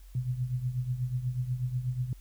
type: tone with tremolo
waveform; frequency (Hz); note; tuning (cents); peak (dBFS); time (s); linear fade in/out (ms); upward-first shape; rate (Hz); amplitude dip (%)
sine; 125.6; B2; +30; -25; 0.15-2.13; 2; triangle; 8.2; 80
effects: added 45 Hz sine -47 dBFS peak until 2.2 s + white hiss -63 dBFS RMS until 2.2 s